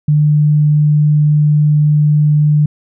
sine tone, 149.7 Hz, D3, 33 cents sharp, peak -7 dBFS, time 0.08-2.66 s, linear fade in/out 5 ms, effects none

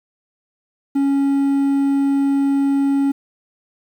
triangle tone, 277.2 Hz, C#4, in tune, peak -12 dBFS, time 0.95-3.12 s, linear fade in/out 10 ms, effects 8-bit

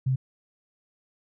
sine tone, 130.81 Hz, C3, in tune, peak -21 dBFS, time 0.06-0.16 s, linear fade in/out 10 ms, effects none

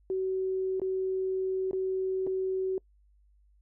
sine tone with dropouts, 377.6 Hz, F#4, 35 cents sharp, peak -27 dBFS, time 0.1-2.78 s, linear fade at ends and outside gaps 1 ms, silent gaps 0.798-0.817 / 1.711-1.731 / 2.267-2.272 s, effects noise-tail reverb RT60 0.1 s tail -26 dB re dry + added 50 Hz sine -60 dBFS peak until 3.61 s

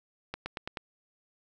accelerating click train, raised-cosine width 0.3 ms, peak -19 dBFS, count 5, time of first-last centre 0.34-0.772 s, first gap 120 ms, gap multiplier 0.93, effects none

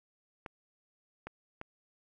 clicks, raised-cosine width 0.5 ms, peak -26 dBFS, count 3, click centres 0.462 / 1.27 / 1.614 s, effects none

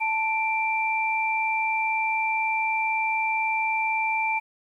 sine tone pair together, 882 / 2355 Hz, A5 / D7, +4 / +4 cents, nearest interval octave + perfect fourth, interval 1700 cents, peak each -25 dBFS, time 0-4.4 s, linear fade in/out 20 ms, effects 10-bit

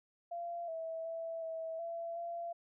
sine tone with pitch steps, 687 / 652 / 659 / 650 / 673 / 683 Hz, F5 / E5 / E5 / E5 / E5 / F5, -29 / -19 / -1 / -24 / +36 / -39 cents, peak -38 dBFS, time 0.31-2.53 s, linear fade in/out 10 ms, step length 370 ms, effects none

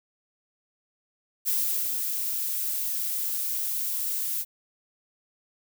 violet noise with ADSR envelope, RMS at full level -25 dBFS, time 1.45-4.45 s, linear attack 33 ms, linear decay 470 ms, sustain -4 dB, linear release 42 ms, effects none

